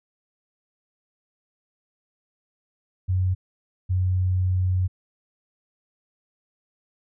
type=tone pair in turn; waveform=sine; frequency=92.5 / 92.07 Hz; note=F#2 / F#2; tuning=0 / -8 cents; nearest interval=unison; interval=8 cents; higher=first; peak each=-19 dBFS; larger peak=neither; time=3.08-3.35 / 3.89-4.88 s; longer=second; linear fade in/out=20 ms; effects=none